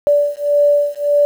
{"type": "beating tone pair", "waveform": "sine", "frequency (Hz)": [580, 581.7], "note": ["D5", "D5"], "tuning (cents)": [-22, -17], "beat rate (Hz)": 1.7, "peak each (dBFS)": -14, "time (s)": [0.07, 1.25], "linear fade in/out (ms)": 0, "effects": ["7-bit"]}